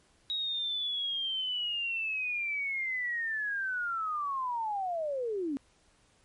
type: linear sweep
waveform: sine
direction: down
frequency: 3811 to 261.6 Hz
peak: -30 dBFS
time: 0.3-5.57 s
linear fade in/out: 0 ms
effects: pink hiss -66 dBFS RMS until 6.24 s + MP3 48 kbps